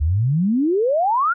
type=exponential sweep; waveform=sine; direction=up; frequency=69.3 to 1469 Hz; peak=-15 dBFS; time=0-1.34 s; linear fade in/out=20 ms; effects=none